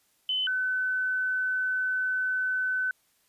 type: tone pair in turn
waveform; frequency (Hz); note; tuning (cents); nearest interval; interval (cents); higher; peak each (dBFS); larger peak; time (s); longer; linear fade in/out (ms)
sine; 3033 / 1512.1; F#7 / F#6; +42 / +37; octave; 1205; first; -25; neither; 0.29-0.47 / 0.47-2.91; second; 2
effects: white hiss -68 dBFS RMS until 3.28 s + resampled to 32000 Hz